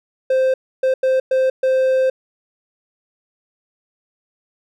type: tone bursts at uneven times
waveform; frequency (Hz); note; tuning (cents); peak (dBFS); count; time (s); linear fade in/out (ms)
triangle; 522; C5; -4; -11; 5; 0.3-0.54 / 0.83-0.94 / 1.03-1.2 / 1.31-1.5 / 1.63-2.1; 5
effects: none